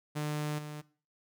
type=tone with level steps; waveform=sawtooth; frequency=150 Hz; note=D3; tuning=37 cents sharp; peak=-28 / -36 dBFS; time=0.15-0.82 s; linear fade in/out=20 ms; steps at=0.58 s; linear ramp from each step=10 ms; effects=noise-tail reverb RT60 0.4 s tail -18 dB re dry